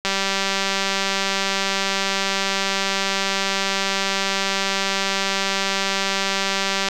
click train, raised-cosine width 0.2 ms, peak -4 dBFS, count 1334, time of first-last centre 0.05-6.886 s, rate 195 Hz, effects none

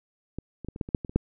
clicks, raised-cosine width 3 ms, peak -20 / -25 / -21 / -25 / -15 / -25 / -8 / -21 / -27 / -8 dBFS, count 10, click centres 0.386 / 0.647 / 0.686 / 0.761 / 0.812 / 0.889 / 0.948 / 1.048 / 1.095 / 1.16 s, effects none

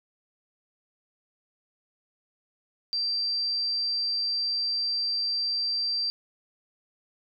sine tone, 4699 Hz, D8, in tune, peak -25 dBFS, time 2.93-6.1 s, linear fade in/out 0 ms, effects none

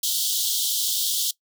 pink high-pass noise, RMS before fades -24 dBFS, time 0.03-1.31 s, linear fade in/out 5 ms, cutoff 3100 Hz, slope 96 dB/octave, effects noise-tail reverb RT60 0.1 s tail -20 dB re dry

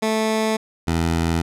15% pulse tone pair in turn, 219.3 / 82.96 Hz, A3 / E2, -6 / +12 cents, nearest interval octave + perfect fourth, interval 1682 cents, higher first, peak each -12 dBFS, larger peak neither, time 0.02-0.57 / 0.87-1.42 s, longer neither, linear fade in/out 10 ms, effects low-pass 11000 Hz 12 dB/octave

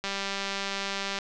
click train, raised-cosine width 0.2 ms, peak -14 dBFS, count 227, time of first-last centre 0.04-1.187 s, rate 197 Hz, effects low-pass 7000 Hz 12 dB/octave

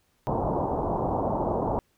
white low-pass noise, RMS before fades -27 dBFS, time 0.27-1.79 s, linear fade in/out 0 ms, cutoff 950 Hz, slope 48 dB/octave, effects pink hiss -69 dBFS RMS until 1.97 s

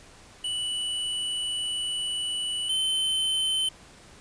square tone pair in turn, 2960 / 3072 Hz, F#7 / G7, 0 / -36 cents, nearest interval minor second, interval 64 cents, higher second, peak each -28 / -24 dBFS, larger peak second, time 0.44-2.69 / 2.69-3.69 s, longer first, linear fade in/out 5 ms, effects pink hiss -51 dBFS RMS until 4.2 s + resampled to 22050 Hz

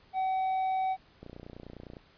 triangle tone, 757 Hz, F#5, 39 cents sharp, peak -25 dBFS, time 0.13-0.97 s, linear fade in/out 50 ms
click train, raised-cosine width 2 ms, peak -31 dBFS, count 23, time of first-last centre 1.23-1.968 s, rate 29.8 Hz
effects pink hiss -61 dBFS RMS until 2.17 s + resampled to 11025 Hz

